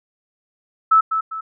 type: tone with echo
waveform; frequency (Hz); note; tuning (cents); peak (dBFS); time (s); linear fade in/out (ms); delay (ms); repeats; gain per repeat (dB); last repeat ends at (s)
sine; 1308; E6; -14; -9; 0.91-1.01; 10; 200; 2; -8; 1.41
effects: none